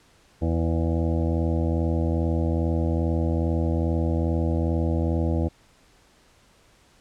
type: harmonic tone with a mistuned harmonic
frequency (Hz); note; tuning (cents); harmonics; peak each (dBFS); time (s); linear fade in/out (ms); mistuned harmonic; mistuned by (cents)
82.41; E2; 0; 1 / 2 / 3 / 4 / 6 / 7 / 8 / 9 / 10; -23 / -29 / -30 / -29 / -33 / -35 / -40 / -42 / -43; 0.41-5.49; 20; 9; -22
effects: pink hiss -58 dBFS RMS until 7 s + low-pass 9000 Hz 12 dB/octave